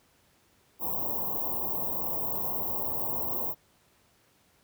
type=band-stop noise; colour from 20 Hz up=white; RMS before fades=-31 dBFS; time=0.79-3.55 s; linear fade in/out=50 ms; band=1100 to 14000 Hz; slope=96 dB/octave; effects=pink hiss -65 dBFS RMS until 4.63 s + high-pass 60 Hz 12 dB/octave